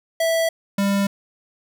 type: tone pair in turn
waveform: square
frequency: 657 / 198.97 Hz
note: E5 / G3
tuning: -6 / +26 cents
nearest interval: octave + major sixth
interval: 2068 cents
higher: first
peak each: -18 dBFS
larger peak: neither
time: 0.2-0.49 / 0.78-1.07 s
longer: neither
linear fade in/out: 5 ms
effects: none